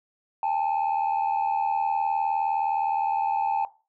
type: tone pair together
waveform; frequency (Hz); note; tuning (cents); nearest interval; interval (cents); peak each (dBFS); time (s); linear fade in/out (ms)
sine; 803.5 / 883; G5 / A5; +43 / +6; major second; 163; -24; 0.43-3.65; 2
effects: noise-tail reverb RT60 0.3 s tail -17 dB re dry + tanh soft clip ceiling -19 dBFS